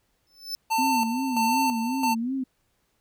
45% pulse tone with exponential growth, 5274 Hz, E8, in tune, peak -26 dBFS, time 0.27-0.55 s, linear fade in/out 0 ms, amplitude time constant 59 ms
square tone with tremolo, 894 Hz, A5, 27 cents sharp, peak -22 dBFS, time 0.7-2.15 s, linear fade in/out 20 ms, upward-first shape square, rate 1.5 Hz, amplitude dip 65%
sine tone with vibrato, 246.9 Hz, B3, in tune, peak -25 dBFS, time 0.78-2.44 s, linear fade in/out 10 ms, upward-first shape sine, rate 2.7 Hz, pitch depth 150 cents each way
effects pink hiss -71 dBFS RMS until 3 s

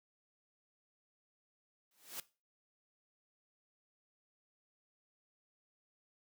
white noise with exponential growth, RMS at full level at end -40 dBFS, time 1.91-2.2 s, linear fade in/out 2 ms, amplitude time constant 62 ms, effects noise-tail reverb RT60 0.3 s tail -18 dB re dry + high-pass 150 Hz 12 dB/octave

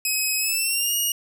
10% pulse tone with pitch glide, 2546 to 2874 Hz, D#7 to F7, +39 to +49 cents, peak -13 dBFS, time 0.05-1.12 s, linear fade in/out 2 ms, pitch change +210 cents, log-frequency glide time 0.39-0.95 s, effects none

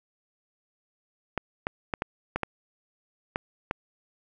clicks, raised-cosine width 0.5 ms, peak -12 dBFS, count 8, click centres 1.377 / 1.669 / 1.938 / 2.021 / 2.36 / 2.433 / 3.359 / 3.711 s, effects none

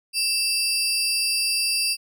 30% pulse tone pair together, 2659 / 4742 Hz, E7 / D8, +14 / +16 cents, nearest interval minor seventh, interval 1002 cents, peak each -24 / -19 dBFS, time 0.13-1.97 s, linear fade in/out 50 ms, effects none

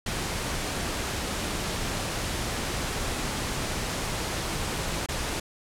pink noise with dropouts, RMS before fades -30 dBFS, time 0.06-5.4 s, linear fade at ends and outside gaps 5 ms, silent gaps 5.062-5.086 s, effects low-pass 10000 Hz 12 dB/octave

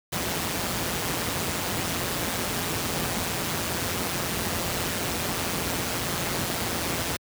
pink noise with amplitude modulation, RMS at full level -25 dBFS, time 0.12-7.17 s, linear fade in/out 10 ms, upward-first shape sine, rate 174 Hz, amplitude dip 60%, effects high-pass 80 Hz 12 dB/octave

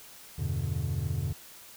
triangle chord, E minor seventh, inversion none, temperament equal with one note detuned, 82.41 / 97.32 / 123.47 / 146.83 Hz, E2 / G2 / B2 / D3, 0 / -12 / 0 / 0 cents, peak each -32 dBFS, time 0.38-1.33 s, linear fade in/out 10 ms, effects white hiss -50 dBFS RMS until 1.76 s

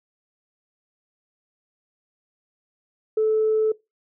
sine tone, 435.7 Hz, A4, 17 cents flat, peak -16 dBFS, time 3.17-3.72 s, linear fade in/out 5 ms, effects noise-tail reverb RT60 0.2 s tail -21 dB re dry + tanh soft clip ceiling -13 dBFS

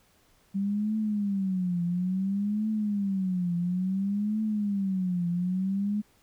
sine tone with vibrato, 193.9 Hz, G3, 19 cents flat, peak -25 dBFS, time 0.54-6.02 s, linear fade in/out 20 ms, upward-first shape triangle, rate 0.58 Hz, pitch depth 210 cents each way, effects pink hiss -64 dBFS RMS until 6.22 s

